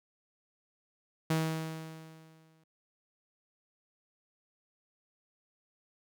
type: tone with exponential decay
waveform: sawtooth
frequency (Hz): 160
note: D#3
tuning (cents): +49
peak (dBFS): -22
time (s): 1.3-2.64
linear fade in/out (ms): 5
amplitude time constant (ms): 290
effects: none